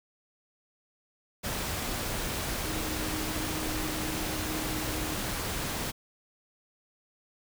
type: tone in noise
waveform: sine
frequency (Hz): 311.1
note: D#4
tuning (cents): 0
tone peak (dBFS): -37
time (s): 2.65-5.16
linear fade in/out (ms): 20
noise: pink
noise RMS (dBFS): -33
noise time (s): 1.43-5.92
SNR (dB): -7
effects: none